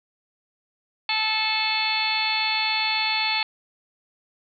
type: harmonic tone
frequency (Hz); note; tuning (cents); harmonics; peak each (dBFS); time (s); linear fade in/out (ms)
436.3; A4; -15; 2 / 3 / 4 / 5 / 6 / 7 / 8 / 9 / 10; -28 / -37 / -36 / -29 / -27 / -37 / -29 / -39 / -27; 1.09-3.43; 2
effects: none